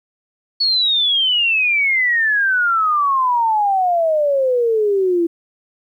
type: exponential sweep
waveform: sine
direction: down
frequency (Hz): 4435 to 331.8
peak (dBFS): -13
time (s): 0.6-5.27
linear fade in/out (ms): 10
effects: 9-bit